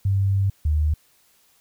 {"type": "tone pair in turn", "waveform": "sine", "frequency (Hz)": [98, 76.08], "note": ["G2", "D#2"], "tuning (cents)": [0, -38], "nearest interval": "major third", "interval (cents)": 438, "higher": "first", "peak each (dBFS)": -17, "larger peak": "neither", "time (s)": [[0.05, 0.5], [0.65, 0.94]], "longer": "first", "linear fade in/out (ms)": 5, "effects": ["white hiss -60 dBFS RMS until 1.6 s"]}